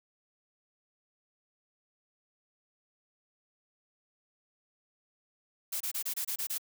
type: noise bursts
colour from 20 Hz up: blue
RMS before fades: -34 dBFS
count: 8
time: 5.72-6.582 s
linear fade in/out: 10 ms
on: 85 ms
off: 26 ms
effects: none